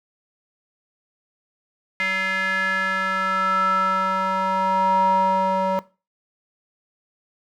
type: tone with band-pass filter sweep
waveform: square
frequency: 189.5 Hz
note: F#3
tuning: 42 cents sharp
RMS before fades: -20 dBFS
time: 2-5.79 s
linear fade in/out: 0 ms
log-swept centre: 2000 to 790 Hz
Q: 6.2
effects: noise-tail reverb RT60 0.3 s tail -19 dB re dry